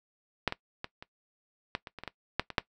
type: clicks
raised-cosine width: 0.3 ms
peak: -9 / -16 / -19 / -27 / -14 / -25 / -26 / -23 / -20 / -9 / -22 / -7 dBFS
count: 12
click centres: 0.477 / 0.524 / 0.844 / 1.025 / 1.751 / 1.872 / 1.987 / 2.036 / 2.077 / 2.396 / 2.503 / 2.582 s
effects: noise-tail reverb RT60 0.1 s tail -19 dB re dry